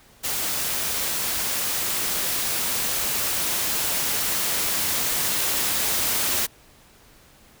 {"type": "noise with level ramp", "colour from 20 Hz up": "white", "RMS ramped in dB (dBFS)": [-26, -23], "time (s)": [0.23, 6.47], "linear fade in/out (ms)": 20, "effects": ["pink hiss -53 dBFS RMS until 7.6 s"]}